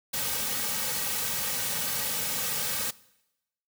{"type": "noise with comb filter", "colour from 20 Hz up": "white", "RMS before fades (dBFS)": -30, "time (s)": [0.13, 2.91], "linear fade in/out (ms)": 10, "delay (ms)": 2.9, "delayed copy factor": -0.95, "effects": ["noise-tail reverb RT60 0.9 s tail -21 dB re dry"]}